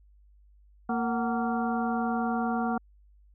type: harmonic tone with a mistuned harmonic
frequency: 231.1 Hz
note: A#3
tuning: 15 cents flat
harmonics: 1 / 2 / 3 / 4 / 5 / 6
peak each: -28 / -37 / -31 / -40 / -38 / -37 dBFS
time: 0.89-2.78 s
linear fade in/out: 5 ms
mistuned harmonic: 3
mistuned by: +120 cents
effects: added 50 Hz sine -55 dBFS peak until 3.34 s